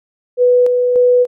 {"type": "tone with tremolo", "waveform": "sine", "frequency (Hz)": 493.9, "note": "B4", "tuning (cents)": 0, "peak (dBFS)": -7, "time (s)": [0.37, 1.27], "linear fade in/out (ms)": 50, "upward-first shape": "square", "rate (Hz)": 1.7, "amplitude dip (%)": 35, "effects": []}